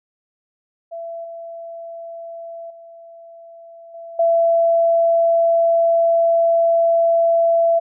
sine tone with level steps, 670 Hz, E5, 28 cents sharp, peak -27 / -30 / -38 / -32 / -12 dBFS, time 0.91-7.8 s, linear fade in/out 20 ms, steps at 1.24 / 2.7 / 3.94 / 4.19 s, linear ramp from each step 5 ms, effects none

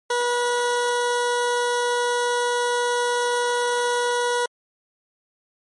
20% pulse tone, 485 Hz, B4, 31 cents flat, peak -15 dBFS, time 0.1-4.46 s, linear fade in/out 5 ms, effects MP3 48 kbps

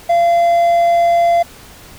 triangle tone with hard clipping, 686 Hz, F5, 31 cents flat, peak -10 dBFS, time 0.09-1.43 s, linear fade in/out 10 ms, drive 6 dB, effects pink hiss -39 dBFS RMS until 1.98 s

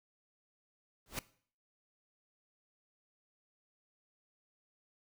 pink noise with exponential growth, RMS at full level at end -33 dBFS, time 1.06-1.19 s, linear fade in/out 1 ms, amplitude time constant 27 ms, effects noise-tail reverb RT60 0.5 s tail -19 dB re dry

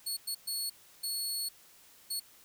20% pulse tone bursts at uneven times, 4380 Hz, C#8, 22 cents flat, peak -27 dBFS, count 5, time 0.06-0.17 / 0.27-0.35 / 0.47-0.7 / 1.03-1.49 / 2.1-2.2 s, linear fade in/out 10 ms, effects white hiss -59 dBFS RMS until 2.44 s

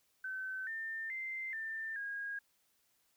sine tone with pitch steps, 1530 / 1800 / 2082 / 1788 / 1635 Hz, G6 / A6 / C7 / A6 / G#6, -42 / +39 / -9 / +27 / -28 cents, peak -38 dBFS, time 0.24-2.39 s, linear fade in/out 5 ms, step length 430 ms, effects white hiss -75 dBFS RMS until 3.16 s

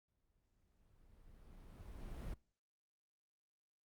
brown noise with exponential growth, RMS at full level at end -44 dBFS, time 0.08-2.34 s, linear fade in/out 5 ms, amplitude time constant 490 ms, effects noise-tail reverb RT60 0.4 s tail -22 dB re dry + Opus 48 kbps

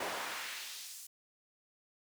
brown noise with high-pass filter sweep, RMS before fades -42 dBFS, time 0-1.07 s, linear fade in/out 5 ms, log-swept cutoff 590 to 8500 Hz, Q 1, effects none

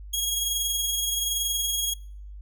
15% pulse tone with amplitude modulation, 3296 Hz, G#7, 14 cents flat, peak -16 dBFS, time 0.13-1.94 s, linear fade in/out 10 ms, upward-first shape sine, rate 21.2 Hz, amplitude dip 35%, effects noise-tail reverb RT60 0.6 s tail -24 dB re dry + added 50 Hz sine -38 dBFS peak until 2.41 s

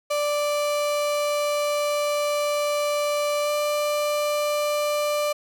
35% pulse tone with pitch glide, 587.3 to 591.7 Hz, D5 to D5, 0 to +13 cents, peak -20 dBFS, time 0.1-5.33 s, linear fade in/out 10 ms, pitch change +13 cents, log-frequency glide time 3.43-3.5 s, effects none

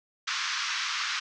pink band-pass noise, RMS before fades -31 dBFS, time 0.27-1.2 s, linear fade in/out 10 ms, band 1100 to 6200 Hz, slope 48 dB/octave, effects none

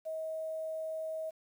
sine tone with quantisation, 637 Hz, D#5, 41 cents sharp, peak -35 dBFS, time 0.05-1.31 s, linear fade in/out 20 ms, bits 10, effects none

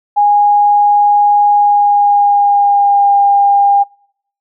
sine tone with pitch glide, 823 to 804.7 Hz, G#5 to G5, -16 to +45 cents, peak -6 dBFS, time 0.16-3.84 s, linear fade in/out 20 ms, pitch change -39 cents, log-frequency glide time 1.53-3.15 s, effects noise-tail reverb RT60 0.7 s tail -26 dB re dry

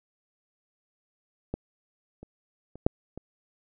clicks, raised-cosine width 2 ms, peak -17 / -30 / -30 / -6 / -25 dBFS, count 5, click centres 1.54 / 2.23 / 2.756 / 2.865 / 3.176 s, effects none

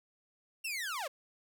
sawtooth linear sweep, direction down, 2794 to 498.7 Hz, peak -32 dBFS, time 0.64-1.08 s, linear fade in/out 10 ms, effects none

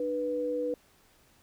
sine tone pair together, 300 / 490.9 Hz, D4 / B4, +37 / -10 cents, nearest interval major sixth, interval 853 cents, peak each -35 / -29 dBFS, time 0-0.74 s, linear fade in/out 2 ms, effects pink hiss -63 dBFS RMS until 1.42 s

